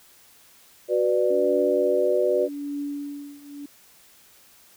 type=chord; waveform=sine; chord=B minor; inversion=second; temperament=just; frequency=370.4 / 493.9 / 592.7 Hz; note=F#4 / B4 / D5; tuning=+2 / 0 / +16 cents; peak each=-23 dBFS; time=0.88-2.49 s; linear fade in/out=50 ms
type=tone with tremolo; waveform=sine; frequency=286.8 Hz; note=D4; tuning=41 cents flat; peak=-26 dBFS; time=1.3-3.66 s; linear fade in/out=5 ms; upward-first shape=triangle; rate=0.83 Hz; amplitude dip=90%
effects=white hiss -54 dBFS RMS until 4.76 s